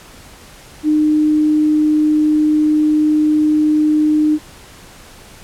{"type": "tone", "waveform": "sine", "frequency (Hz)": 304.8, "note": "D#4", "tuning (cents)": -36, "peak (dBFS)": -10, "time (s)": [0.83, 4.39], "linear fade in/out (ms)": 50, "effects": ["pink hiss -40 dBFS RMS until 5.43 s", "low-pass 12000 Hz 12 dB/octave"]}